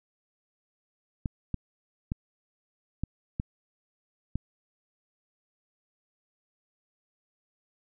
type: clicks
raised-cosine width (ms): 5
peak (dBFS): -17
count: 6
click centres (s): 1.258 / 1.543 / 2.119 / 3.036 / 3.399 / 4.356
effects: none